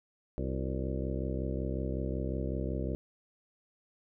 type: harmonic tone with a mistuned harmonic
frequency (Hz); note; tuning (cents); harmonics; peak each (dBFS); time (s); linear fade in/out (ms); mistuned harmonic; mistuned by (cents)
65.41; C2; 0; 1 / 2 / 3 / 4 / 5 / 6 / 7 / 8 / 9; -35 / -38 / -40 / -41 / -42 / -43 / -43 / -44 / -45; 0.38-2.95; 0; 6; -100
effects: none